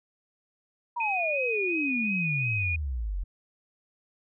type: exponential sweep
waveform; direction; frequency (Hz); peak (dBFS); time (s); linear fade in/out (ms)
sine; down; 980 to 41.7; -28; 0.96-3.24; 10
type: tone with vibrato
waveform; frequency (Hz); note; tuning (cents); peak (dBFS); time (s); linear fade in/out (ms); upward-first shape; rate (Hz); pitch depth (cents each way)
sine; 2489; D#7; 0; -27; 1-2.76; 5; sine; 2.8; 33
effects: none